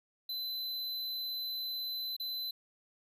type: tone with dropouts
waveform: square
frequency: 4031 Hz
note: B7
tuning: 35 cents sharp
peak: -36 dBFS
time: 0.29-2.51 s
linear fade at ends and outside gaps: 5 ms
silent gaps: 2.166-2.198 s
effects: none